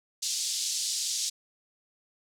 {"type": "band-pass noise", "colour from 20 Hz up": "pink", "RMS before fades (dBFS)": -31, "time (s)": [0.22, 1.3], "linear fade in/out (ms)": 10, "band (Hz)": [4200, 8400], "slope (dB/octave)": 24, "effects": []}